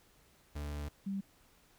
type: tone pair in turn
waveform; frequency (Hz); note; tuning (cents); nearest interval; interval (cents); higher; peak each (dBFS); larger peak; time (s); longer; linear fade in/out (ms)
40% pulse / sine; 73.4 / 195.95; D2 / G3; 0 / 0; octave + perfect fourth; 1700; second; -37 / -34; second; 0.55-0.89 / 1.06-1.21; first; 10
effects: pink hiss -66 dBFS RMS until 1.78 s